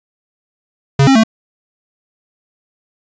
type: tone with pitch steps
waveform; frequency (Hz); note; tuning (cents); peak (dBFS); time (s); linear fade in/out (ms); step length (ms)
square; 137.9 / 269 / 221.6; C#3 / C4 / A3; -9 / +48 / +13; -7; 0.99-1.236; 5; 82
effects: resampled to 16000 Hz + 8-bit